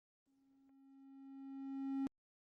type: tone with exponential growth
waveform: triangle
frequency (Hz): 271.2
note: C#4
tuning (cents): -38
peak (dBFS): -33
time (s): 0.27-2.07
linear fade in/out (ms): 0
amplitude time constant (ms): 390
effects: Opus 24 kbps